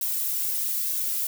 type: noise with flanger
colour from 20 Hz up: violet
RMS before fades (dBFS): -27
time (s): 0.01-1.27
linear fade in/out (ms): 2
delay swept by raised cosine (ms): 1.8 to 2.46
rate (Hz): 2.2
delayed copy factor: +0.95
effects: none